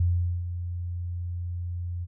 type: tone with ADSR envelope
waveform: sine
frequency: 87.6 Hz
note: F2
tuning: 6 cents sharp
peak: -19 dBFS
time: 0-2.07 s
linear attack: 5 ms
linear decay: 430 ms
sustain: -10 dB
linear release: 38 ms
effects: none